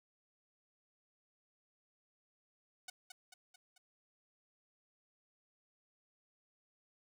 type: tone with echo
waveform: 5% pulse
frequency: 740 Hz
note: F#5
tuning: in tune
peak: -33 dBFS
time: 2.88-2.9 s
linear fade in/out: 5 ms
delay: 220 ms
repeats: 4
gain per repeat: -5 dB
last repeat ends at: 3.78 s
effects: none